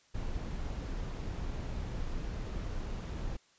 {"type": "noise", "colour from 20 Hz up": "brown", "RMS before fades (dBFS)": -37, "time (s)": [0.14, 3.37], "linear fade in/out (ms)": 10, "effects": ["white hiss -66 dBFS RMS until 3.58 s", "resampled to 16000 Hz"]}